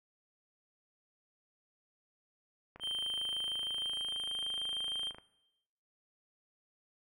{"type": "click train", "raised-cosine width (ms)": 0.5, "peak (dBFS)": -34, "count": 65, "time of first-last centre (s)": [2.76, 5.184], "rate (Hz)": 26.4}
{"type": "tone with pitch glide", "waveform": "triangle", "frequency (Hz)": [3136, 3161], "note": ["G7", "G7"], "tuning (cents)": [0, 14], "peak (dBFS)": -33, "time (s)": [2.8, 5.13], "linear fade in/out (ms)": 50, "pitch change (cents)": 14, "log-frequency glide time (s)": [3.43, 4.41]}
{"effects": ["noise-tail reverb RT60 0.9 s tail -18 dB re dry"]}